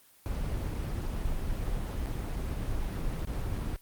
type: noise with dropouts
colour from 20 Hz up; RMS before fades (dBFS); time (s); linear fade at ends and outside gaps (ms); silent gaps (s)
brown; -32; 0.26-3.76; 0; 2.059-2.067 / 3.249-3.273
effects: white hiss -60 dBFS RMS until 3.81 s + Opus 24 kbps